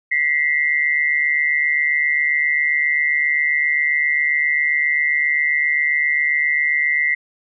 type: tone pair together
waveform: sine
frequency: 1945.5 / 2093 Hz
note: B6 / C7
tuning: -27 / 0 cents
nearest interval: minor second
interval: 127 cents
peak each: -18 dBFS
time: 0.11-7.15 s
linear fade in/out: 10 ms
effects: none